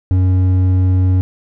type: tone with hard clipping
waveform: sine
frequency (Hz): 92.5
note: F#2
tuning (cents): 0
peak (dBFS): -11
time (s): 0.11-1.21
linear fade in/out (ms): 0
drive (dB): 6
effects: none